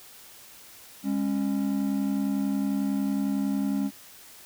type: tone pair together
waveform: triangle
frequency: 203 / 274 Hz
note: G#3 / C#4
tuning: -39 / -20 cents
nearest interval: perfect fourth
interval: 519 cents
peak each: -25 dBFS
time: 1.03-3.91 s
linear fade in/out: 50 ms
effects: white hiss -49 dBFS RMS until 4.45 s